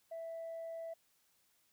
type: tone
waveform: sine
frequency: 659.3 Hz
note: E5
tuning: in tune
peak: -40 dBFS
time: 0.11-0.94 s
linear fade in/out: 10 ms
effects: tanh soft clip ceiling -39 dBFS + white hiss -74 dBFS RMS until 1.72 s